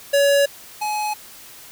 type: tone pair in turn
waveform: square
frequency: 564 / 845 Hz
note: C#5 / G#5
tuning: +30 / +30 cents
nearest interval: perfect fifth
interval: 700 cents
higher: second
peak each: -14 / -22 dBFS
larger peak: first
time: 0.13-0.46 / 0.81-1.14 s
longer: neither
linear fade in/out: 10 ms
effects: white hiss -42 dBFS RMS until 1.71 s